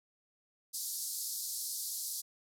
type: band-pass noise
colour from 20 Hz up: white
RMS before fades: -39 dBFS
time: 0.73-2.22 s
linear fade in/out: 20 ms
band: 4200 to 14000 Hz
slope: 48 dB/octave
effects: none